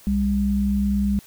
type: tone pair together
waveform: sine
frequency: 63.4 / 201.3 Hz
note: B1 / G3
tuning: +46 / +46 cents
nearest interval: octave + minor sixth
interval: 2000 cents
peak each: -24 / -19 dBFS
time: 0.07-1.19 s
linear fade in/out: 0 ms
effects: white hiss -49 dBFS RMS until 1.26 s